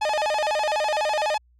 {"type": "tone with vibrato", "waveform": "45% pulse", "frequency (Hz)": 722, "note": "F#5", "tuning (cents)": -43, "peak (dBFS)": -21, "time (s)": [0.01, 1.38], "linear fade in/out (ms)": 10, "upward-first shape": "square", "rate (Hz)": 12, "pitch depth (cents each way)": 290, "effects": ["added 60 Hz sine -56 dBFS peak until 1.59 s", "low-pass 6000 Hz 12 dB/octave"]}